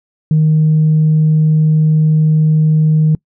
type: tone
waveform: sine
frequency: 155.56 Hz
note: D#3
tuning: in tune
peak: -6 dBFS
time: 0.31-3.15 s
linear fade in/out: 2 ms
effects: noise-tail reverb RT60 0.1 s tail -25 dB re dry + tanh soft clip ceiling -4 dBFS